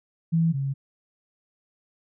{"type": "tone pair in turn", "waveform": "sine", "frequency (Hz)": [164.81, 137.12], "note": ["E3", "C#3"], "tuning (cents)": [0, -18], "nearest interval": "minor third", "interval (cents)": 318, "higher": "first", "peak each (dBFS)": [-18, -24], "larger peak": "first", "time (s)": [[0.32, 0.53], [0.53, 0.74]], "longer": "neither", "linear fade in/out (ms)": 20, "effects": []}